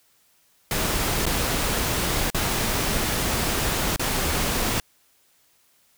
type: noise with dropouts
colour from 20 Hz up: pink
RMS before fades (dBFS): -24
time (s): 0.71-4.8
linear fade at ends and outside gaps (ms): 1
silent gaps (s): 1.255-1.265 / 2.302-2.346 / 3.961-3.995
effects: white hiss -62 dBFS RMS until 5.97 s